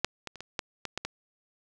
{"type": "clicks", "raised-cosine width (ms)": 0.2, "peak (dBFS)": [-7, -19, -27, -22, -12, -16, -14, -15], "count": 8, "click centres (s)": [0.046, 0.273, 0.357, 0.406, 0.592, 0.853, 0.976, 1.05], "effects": []}